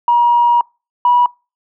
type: tone pair in turn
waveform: sine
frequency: 954 / 972.4 Hz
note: A#5 / B5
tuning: +40 / -27 cents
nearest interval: unison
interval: 33 cents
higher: second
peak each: -7 dBFS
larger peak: neither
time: 0.08-0.61 / 1.05-1.26 s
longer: first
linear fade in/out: 2 ms
effects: noise-tail reverb RT60 0.3 s tail -26 dB re dry + tanh soft clip ceiling -3 dBFS